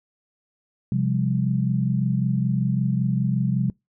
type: chord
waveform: sine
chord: C suspended fourth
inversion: none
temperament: equal with one note detuned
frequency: 130.81 / 174.61 / 199.88 Hz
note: C3 / F3 / G3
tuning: 0 / 0 / +34 cents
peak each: -22 / -25 / -25 dBFS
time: 0.92-3.7 s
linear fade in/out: 2 ms
effects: noise-tail reverb RT60 0.2 s tail -26 dB re dry